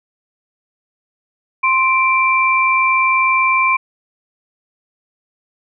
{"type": "tone pair together", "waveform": "sine", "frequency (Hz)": [1046.5, 2349], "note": ["C6", "D7"], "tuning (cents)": [0, 0], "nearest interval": "octave + major second", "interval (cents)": 1400, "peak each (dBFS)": -14, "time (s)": [1.63, 3.77], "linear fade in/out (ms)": 10, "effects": []}